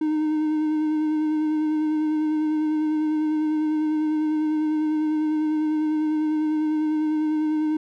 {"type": "tone with vibrato", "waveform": "triangle", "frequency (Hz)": 308, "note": "D#4", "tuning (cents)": -17, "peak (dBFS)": -18, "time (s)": [0.01, 7.77], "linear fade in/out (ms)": 5, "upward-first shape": "sine", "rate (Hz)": 10, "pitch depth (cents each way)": 20, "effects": []}